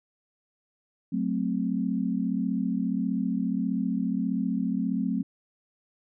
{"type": "chord", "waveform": "sine", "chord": "F# diminished", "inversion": "none", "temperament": "equal", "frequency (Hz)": [185, 220, 261.6], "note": ["F#3", "A3", "C4"], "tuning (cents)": [0, 0, 0], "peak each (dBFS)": -29, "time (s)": [1.12, 5.23], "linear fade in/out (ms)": 10, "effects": []}